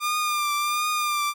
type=tone with vibrato; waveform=sawtooth; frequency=1200 Hz; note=D6; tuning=37 cents sharp; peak=-19 dBFS; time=0-1.34 s; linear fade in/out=50 ms; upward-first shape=triangle; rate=1.4 Hz; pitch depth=42 cents each way; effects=none